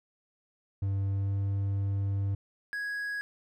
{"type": "tone with pitch glide", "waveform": "triangle", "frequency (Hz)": [98.1, 98.9], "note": ["G2", "G2"], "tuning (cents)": [2, 16], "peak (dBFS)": -25, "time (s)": [0.82, 2.35], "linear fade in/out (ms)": 5, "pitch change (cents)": 14, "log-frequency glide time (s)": [1.1, 1.34]}
{"type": "tone", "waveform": "triangle", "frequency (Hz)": 1661.2, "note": "G#6", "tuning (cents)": 0, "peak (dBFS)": -30, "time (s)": [2.73, 3.21], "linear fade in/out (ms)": 0}
{"effects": []}